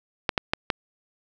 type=clicks; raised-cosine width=0.3 ms; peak=-5 dBFS; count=4; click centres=0.292 / 0.378 / 0.535 / 0.702 s; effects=none